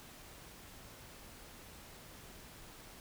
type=silence; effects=pink hiss -54 dBFS RMS until 3 s

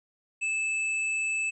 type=tone with tanh clipping; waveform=sine; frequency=2622 Hz; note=E7; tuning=10 cents flat; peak=-28 dBFS; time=0.41-1.51 s; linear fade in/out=20 ms; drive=14 dB; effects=resampled to 24000 Hz

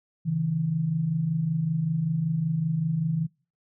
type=tone pair together; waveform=sine; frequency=136.85 / 162.1 Hz; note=C#3 / E3; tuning=-22 / -29 cents; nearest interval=minor third; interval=293 cents; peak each=-30 / -24 dBFS; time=0.25-3.27 s; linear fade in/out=20 ms; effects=noise-tail reverb RT60 0.4 s tail -26 dB re dry

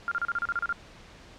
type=tone bursts; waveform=sine; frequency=1396.9 Hz; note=F6; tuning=in tune; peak=-25 dBFS; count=10; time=0.08-0.726 s; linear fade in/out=0 ms; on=34 ms; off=34 ms; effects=pink hiss -50 dBFS RMS until 1.38 s + low-pass 5000 Hz 12 dB/octave

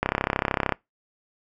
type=click train; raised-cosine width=0.5 ms; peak=-6 dBFS; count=24; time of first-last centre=0.03-0.723 s; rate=33.2 Hz; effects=noise-tail reverb RT60 0.2 s tail -24 dB re dry

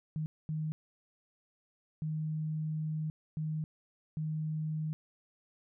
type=tone bursts at uneven times; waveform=sine; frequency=155.56 Hz; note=D#3; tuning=in tune; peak=-32 dBFS; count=5; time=0.16-0.26 / 0.49-0.72 / 2.02-3.1 / 3.37-3.64 / 4.17-4.93 s; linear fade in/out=0 ms; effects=none

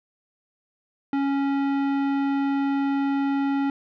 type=tone with tanh clipping; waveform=sine; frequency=277.2 Hz; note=C#4; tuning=in tune; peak=-23 dBFS; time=1.13-3.7 s; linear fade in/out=2 ms; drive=16 dB; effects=none

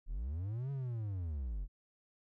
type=linear two-way sweep; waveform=triangle; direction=up then down; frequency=30.87 to 140.9 to 39.77 Hz; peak=-34 dBFS; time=0.06-1.68 s; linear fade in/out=50 ms; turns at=0.71 s; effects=none

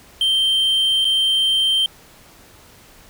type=tone with dropouts; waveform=triangle; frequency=3136 Hz; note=G7; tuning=in tune; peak=-13 dBFS; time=0.21-1.86 s; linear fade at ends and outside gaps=2 ms; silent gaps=1.046-1.051 s; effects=pink hiss -47 dBFS RMS until 3.09 s

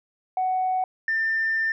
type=tone pair in turn; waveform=sine; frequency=745 / 1792.5 Hz; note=F#5 / A6; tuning=+12 / +32 cents; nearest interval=octave + minor third; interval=1520 cents; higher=second; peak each=-20 dBFS; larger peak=neither; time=0.37-0.84 / 1.08-1.72 s; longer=second; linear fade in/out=2 ms; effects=tanh soft clip ceiling -17 dBFS

